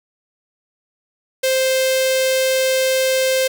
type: tone with notch filter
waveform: sawtooth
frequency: 523.3 Hz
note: C5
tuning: in tune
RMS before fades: -17 dBFS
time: 1.43-3.48 s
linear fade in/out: 10 ms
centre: 1100 Hz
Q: 0.89
effects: 7-bit